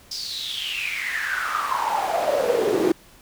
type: noise with high-pass filter sweep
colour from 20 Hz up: brown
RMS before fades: -24 dBFS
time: 0.11-2.92 s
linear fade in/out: 5 ms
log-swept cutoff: 5100 to 330 Hz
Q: 9.1
effects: pink hiss -51 dBFS RMS until 3.21 s